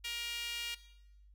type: tone with high-pass filter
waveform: sawtooth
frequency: 471.8 Hz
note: A#4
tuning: 21 cents sharp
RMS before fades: -40 dBFS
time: 0.04-0.75 s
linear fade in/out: 10 ms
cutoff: 2700 Hz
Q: 2.8
effects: noise-tail reverb RT60 0.9 s tail -17 dB re dry + added 50 Hz sine -57 dBFS peak until 1.34 s